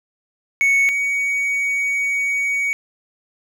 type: tone pair in turn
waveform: triangle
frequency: 2217 / 2247 Hz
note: C#7 / C#7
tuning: 0 / +23 cents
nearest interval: unison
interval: 23 cents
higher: second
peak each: -11 / -16 dBFS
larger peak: first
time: 0.61-0.89 / 0.89-2.73 s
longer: second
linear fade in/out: 0 ms
effects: none